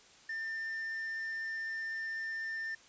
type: tone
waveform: triangle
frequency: 1796 Hz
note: A6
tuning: 35 cents sharp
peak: -34 dBFS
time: 0.29-2.75 s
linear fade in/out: 5 ms
effects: white hiss -59 dBFS RMS until 2.88 s + resampled to 16000 Hz